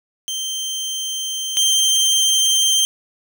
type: tone pair in turn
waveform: 25% pulse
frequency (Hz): 3136 / 3147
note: G7 / G7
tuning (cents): 0 / +6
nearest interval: unison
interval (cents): 6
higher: second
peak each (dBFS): -19 / -10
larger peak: second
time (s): 0.28-1.57 / 1.57-2.85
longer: first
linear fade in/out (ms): 0
effects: none